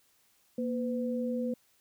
sine tone pair together, 236.4 / 504.3 Hz, A#3 / B4, +24 / +36 cents, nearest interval octave + minor second, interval 1312 cents, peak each -31 / -34 dBFS, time 0.58-1.54 s, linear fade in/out 5 ms, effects white hiss -68 dBFS RMS until 1.8 s

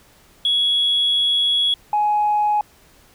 sine tone pair in turn, 3351 / 837.8 Hz, G#7 / G#5, +15 / +15 cents, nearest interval 2 octaves, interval 2400 cents, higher first, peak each -14 dBFS, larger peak neither, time 0.45-1.74 / 1.93-2.61 s, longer first, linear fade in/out 2 ms, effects tanh soft clip ceiling -11 dBFS + pink hiss -52 dBFS RMS until 3.14 s

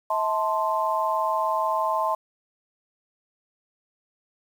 sine chord, A minor, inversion second, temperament equal with one note detuned, 643.5 / 880 / 1046.5 Hz, E5 / A5 / C6, -42 / 0 / 0 cents, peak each -27 / -26 / -25 dBFS, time 0.1-2.15 s, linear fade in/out 5 ms, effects 8-bit

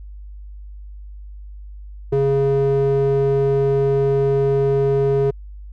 square tone with band-pass filter, 137.9 Hz, C#3, 9 cents flat, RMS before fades -17 dBFS, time 2.12-5.31 s, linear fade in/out 10 ms, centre 340 Hz, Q 8.4, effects added 50 Hz sine -33 dBFS peak until 5.72 s

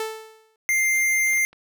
sawtooth tone with exponential decay, 440 Hz, A4, in tune, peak -20 dBFS, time 0-0.56 s, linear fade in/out 2 ms, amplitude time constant 120 ms
square tone, 2099 Hz, C7, 5 cents sharp, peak -19 dBFS, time 0.69-1.45 s, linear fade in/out 0 ms
clicks, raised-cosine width 0.3 ms, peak -29 / -27 / -26 / -33 dBFS, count 4, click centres 1.272 / 1.333 / 1.374 / 1.53 s
effects none

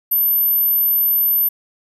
sine tone, 13030 Hz, G#9, 34 cents flat, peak -13 dBFS, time 0.11-1.49 s, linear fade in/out 10 ms, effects none

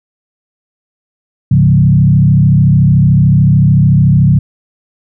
sine tone with frequency modulation, 141.2 Hz, C#3, 32 cents sharp, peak -4 dBFS, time 1.51-4.39 s, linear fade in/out 5 ms, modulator 33.6 Hz, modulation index 1.2, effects none

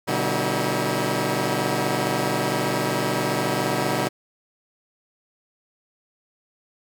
10% pulse tone cluster, 122 / 146.5 / 190.5 / 320.7 Hz, B2 / D3 / G3 / E4, -21 / -4 / -49 / -48 cents, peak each -19 dBFS, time 0.07-4.09 s, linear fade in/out 20 ms, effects none

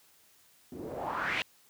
white noise with low-pass filter sweep, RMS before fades -35 dBFS, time 0.72-1.42 s, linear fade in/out 0 ms, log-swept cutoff 260 to 2800 Hz, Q 3.6, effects white hiss -63 dBFS RMS until 1.69 s + high-pass 60 Hz 12 dB/octave

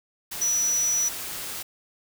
sine tone in noise, 5900 Hz, F#8, 6 cents flat, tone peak -21 dBFS, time 0.41-1.09 s, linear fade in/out 10 ms, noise white, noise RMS -34 dBFS, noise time 0.31-1.63 s, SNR +10 dB, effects none

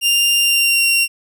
sawtooth tone with pitch glide, 2794 to 2754 Hz, F7 to F7, 0 to -25 cents, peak -9 dBFS, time 0.01-1.08 s, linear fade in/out 50 ms, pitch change -25 cents, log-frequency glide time 0.38-0.83 s, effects none

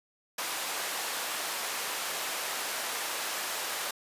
pink high-pass noise, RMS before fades -34 dBFS, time 0.38-3.91 s, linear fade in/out 5 ms, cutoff 700 Hz, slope 12 dB/octave, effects resampled to 32000 Hz

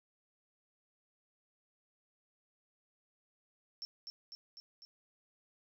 sine tone with echo, 5410 Hz, E8, 44 cents sharp, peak -40 dBFS, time 3.82-3.85 s, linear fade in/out 0 ms, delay 250 ms, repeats 4, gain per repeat -3 dB, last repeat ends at 4.85 s, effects none

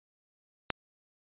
click, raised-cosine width 0.3 ms, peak -12 dBFS, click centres 0.703 s, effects resampled to 8000 Hz

